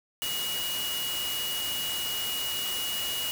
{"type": "tone in noise", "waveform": "sine", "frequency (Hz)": 2899, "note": "F#7", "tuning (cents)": -36, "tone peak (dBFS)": -31, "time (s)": [0.22, 3.31], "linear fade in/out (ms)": 0, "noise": "white", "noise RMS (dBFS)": -34, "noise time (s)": [0.22, 3.31], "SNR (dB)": 0, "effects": []}